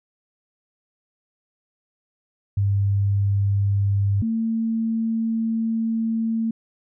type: tone pair in turn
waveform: sine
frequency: 99.9 / 225.4 Hz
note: G2 / A3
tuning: +33 / +42 cents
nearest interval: octave + major second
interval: 1409 cents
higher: second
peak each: -17 / -20 dBFS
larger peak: first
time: 2.57-4.22 / 4.22-6.51 s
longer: second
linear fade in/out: 5 ms
effects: none